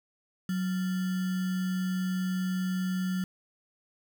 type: tone with sample-and-hold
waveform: sine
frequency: 185 Hz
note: F#3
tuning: in tune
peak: -27 dBFS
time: 0.49-3.24 s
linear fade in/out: 2 ms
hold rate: 1575 Hz
effects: none